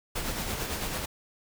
pink noise with tremolo, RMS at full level -31 dBFS, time 0.15-1.06 s, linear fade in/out 10 ms, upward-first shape sine, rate 9 Hz, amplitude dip 40%, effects none

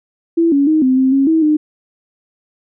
sine tone with pitch steps, 333.6 / 280.8 / 312.3 / 258.7 / 262.4 / 272.7 / 321.7 / 304.2 Hz, E4 / C#4 / D#4 / C4 / C4 / C#4 / E4 / D#4, +21 / +22 / +7 / -19 / +5 / -28 / -42 / -39 cents, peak -9 dBFS, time 0.37-1.57 s, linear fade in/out 10 ms, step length 150 ms, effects none

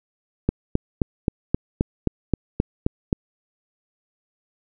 click train, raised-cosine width 3 ms, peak -5 dBFS, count 11, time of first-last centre 0.49-3.129 s, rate 3.79 Hz, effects none

